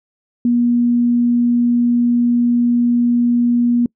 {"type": "tone", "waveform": "sine", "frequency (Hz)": 240, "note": "B3", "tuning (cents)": -49, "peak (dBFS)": -11, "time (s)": [0.45, 3.86], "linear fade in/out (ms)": 2, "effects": ["noise-tail reverb RT60 0.1 s tail -26 dB re dry"]}